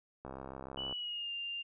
click train, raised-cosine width 1 ms, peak -30 dBFS, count 46, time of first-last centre 0.25-0.926 s, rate 66.6 Hz
sine tone with pitch glide, 2960 to 2795 Hz, F#7 to F7, 0 to +1 cents, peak -37 dBFS, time 0.77-1.63 s, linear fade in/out 20 ms, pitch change -99 cents, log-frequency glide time 0.91-1.32 s
effects none

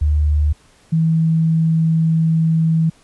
sine tone pair in turn, 74.8 / 161.83 Hz, D2 / E3, +32 / -32 cents, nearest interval octave + minor second, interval 1336 cents, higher second, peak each -12 dBFS, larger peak neither, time 0.01-0.53 / 0.92-2.9 s, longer second, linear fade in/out 10 ms, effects pink hiss -52 dBFS RMS until 3.03 s + resampled to 24000 Hz

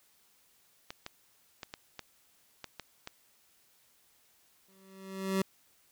clicks, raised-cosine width 0.2 ms, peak -23 dBFS, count 8, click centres 0.905 / 1.064 / 1.632 / 1.739 / 1.993 / 2.643 / 2.797 / 3.074 s
25% pulse tone with exponential growth, 191.8 Hz, G3, 37 cents flat, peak -22 dBFS, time 4.68-5.42 s, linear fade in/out 5 ms, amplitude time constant 160 ms
effects white hiss -67 dBFS RMS until 5.91 s

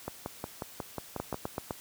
two click trains, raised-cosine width 1 ms, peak -18 / -20 dBFS, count 5 / 8, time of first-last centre 1.2-1.708 / 0.08-1.344 s, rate 7.87 / 5.54 Hz, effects white hiss -50 dBFS RMS until 1.8 s + high-pass 60 Hz 12 dB/octave

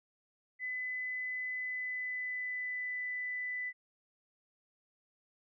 sine tone with pitch glide, 2009 to 1994 Hz, B6 to B6, +29 to +16 cents, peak -35 dBFS, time 0.59-3.73 s, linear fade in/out 50 ms, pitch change -13 cents, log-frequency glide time 1.56-3.03 s, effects none

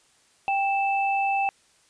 sine tone pair together, 790 / 2640 Hz, G5 / E7, +13 / +2 cents, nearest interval octave + major sixth, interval 2089 cents, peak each -22 / -28 dBFS, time 0.48-1.49 s, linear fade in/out 0 ms, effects white hiss -61 dBFS RMS until 1.89 s + resampled to 22050 Hz

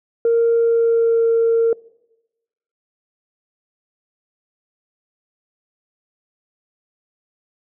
sine tone with pitch glide, 463.6 to 458.5 Hz, A#4 to A#4, -10 to -29 cents, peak -11 dBFS, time 0.25-1.73 s, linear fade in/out 2 ms, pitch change -19 cents, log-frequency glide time 0.55-1.26 s, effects noise-tail reverb RT60 1.0 s tail -23 dB re dry + tanh soft clip ceiling -9 dBFS

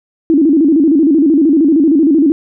sine tone with vibrato, 301.5 Hz, D4, 46 cents sharp, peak -6 dBFS, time 0.3-2.32 s, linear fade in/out 0 ms, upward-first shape square, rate 13 Hz, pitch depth 140 cents each way, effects none

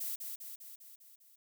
violet noise with echo, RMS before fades -38 dBFS, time 0-0.16 s, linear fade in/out 10 ms, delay 200 ms, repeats 6, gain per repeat -4 dB, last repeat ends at 1.36 s, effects none

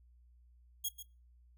5% pulse tone with echo, 3292 Hz, G#7, 16 cents flat, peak -25 dBFS, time 0.84-0.89 s, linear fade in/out 10 ms, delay 140 ms, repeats 1, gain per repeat -11 dB, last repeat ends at 1.03 s, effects noise-tail reverb RT60 0.3 s tail -21 dB re dry + added 60 Hz sine -60 dBFS peak until 1.57 s

